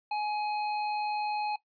square tone, 840 Hz, G#5, 19 cents sharp, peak -30 dBFS, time 0.11-1.56 s, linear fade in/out 5 ms, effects noise-tail reverb RT60 0.1 s tail -17 dB re dry + resampled to 11025 Hz

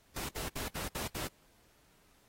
pink noise bursts, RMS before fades -39 dBFS, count 6, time 0.16-1.275 s, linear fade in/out 5 ms, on 130 ms, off 67 ms, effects pink hiss -67 dBFS RMS until 2.28 s + AAC 48 kbps

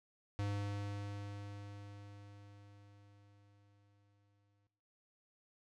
square tone with exponential decay, 101.6 Hz, G#2, 38 cents flat, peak -36 dBFS, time 0.39-4.67 s, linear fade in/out 0 ms, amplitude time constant 930 ms, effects noise-tail reverb RT60 0.7 s tail -19 dB re dry + low-pass 6000 Hz 12 dB/octave

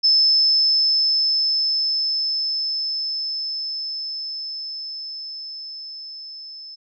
sine tone with level ramp, 5250 Hz, E8, 8 cents flat, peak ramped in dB -12 to -35 dBFS, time 0.03-6.76 s, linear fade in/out 20 ms, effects none

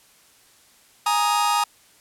45% pulse chord, Ab suspended second, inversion none, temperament just, 830.6 / 934.4 / 1245.9 Hz, Ab5 / Bb5 / Eb6, 0 / +4 / +2 cents, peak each -23 dBFS, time 1.06-1.64 s, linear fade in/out 5 ms, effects white hiss -55 dBFS RMS until 2 s + low-pass 12000 Hz 12 dB/octave

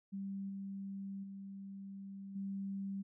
sine tone with level steps, 196 Hz, G3, in tune, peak -39 / -41 / -45 / -38 dBFS, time 0.12-3.03 s, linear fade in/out 20 ms, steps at 0.49 / 1.23 / 2.35 s, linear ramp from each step 10 ms, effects none

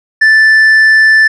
sine tone with tanh clipping, 1760 Hz, A6, in tune, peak -4 dBFS, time 0.21-1.28 s, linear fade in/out 10 ms, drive 4 dB, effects none

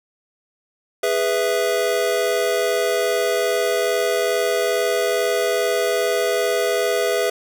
square chord, E major, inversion first, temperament just, 412 / 494.4 / 659.3 Hz, G#4 / B4 / E5, -14 / +2 / 0 cents, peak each -23 dBFS, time 1.03-7.3 s, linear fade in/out 5 ms, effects none

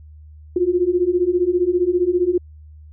sine beating tone pair, 347 / 362 Hz, F4 / F#4, -11 / -38 cents, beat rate 15 Hz, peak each -19 / -17 dBFS, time 0.56-2.38 s, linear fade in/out 5 ms, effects added 76 Hz sine -39 dBFS peak until 2.92 s

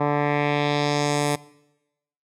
10% pulse tone with low-pass filter sweep, 146.1 Hz, D3, 9 cents flat, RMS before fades -22 dBFS, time 0-1.36 s, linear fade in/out 10 ms, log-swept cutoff 1200 to 11000 Hz, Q 1.7, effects noise-tail reverb RT60 0.9 s tail -21 dB re dry

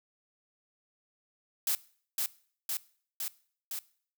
blue noise with echo, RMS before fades -29 dBFS, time 1.67-1.75 s, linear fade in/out 2 ms, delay 510 ms, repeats 4, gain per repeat -2 dB, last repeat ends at 3.79 s, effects noise-tail reverb RT60 0.5 s tail -20 dB re dry

